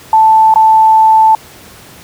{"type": "tone with dropouts", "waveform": "sine", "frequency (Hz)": 880, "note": "A5", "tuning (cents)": 0, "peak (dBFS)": -3, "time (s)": [0.13, 1.35], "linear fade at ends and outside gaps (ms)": 2, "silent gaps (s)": [0.54, 0.558], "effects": ["pink hiss -36 dBFS RMS until 2.03 s", "high-pass 60 Hz 12 dB/octave"]}